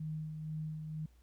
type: tone with tremolo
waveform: sine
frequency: 155.56 Hz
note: D#3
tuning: in tune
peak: -36 dBFS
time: 0-1.06 s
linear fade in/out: 5 ms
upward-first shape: sine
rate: 2.1 Hz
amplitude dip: 40%
effects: added 60 Hz sine -60 dBFS peak until 1.22 s + pink hiss -74 dBFS RMS until 1.22 s